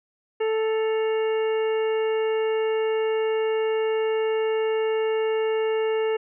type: harmonic tone with a mistuned harmonic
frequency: 440 Hz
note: A4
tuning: in tune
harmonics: 1 / 2 / 3 / 4 / 5 / 6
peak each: -21 / -34 / -39 / -39 / -39 / -39 dBFS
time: 0.4-6.17 s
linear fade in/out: 10 ms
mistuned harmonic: 6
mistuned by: +100 cents
effects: none